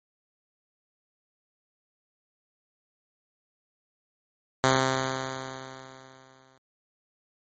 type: tone with exponential decay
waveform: 5% pulse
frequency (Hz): 131.8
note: C3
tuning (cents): +13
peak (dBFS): -7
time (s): 4.64-6.58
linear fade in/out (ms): 0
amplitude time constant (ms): 420
effects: MP3 32 kbps